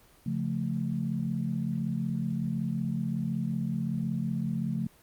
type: chord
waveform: sine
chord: Db augmented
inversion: none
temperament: equal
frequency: 138.59 / 174.61 / 220 Hz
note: Db3 / F3 / A3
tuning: 0 / 0 / 0 cents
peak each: -33 / -32 / -32 dBFS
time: 0.26-4.87 s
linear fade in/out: 5 ms
effects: pink hiss -59 dBFS RMS until 5.02 s + Opus 24 kbps